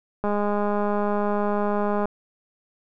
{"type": "click train", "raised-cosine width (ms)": 1, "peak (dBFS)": -12, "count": 375, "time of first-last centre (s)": [0.24, 2.056], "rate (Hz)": 206, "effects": []}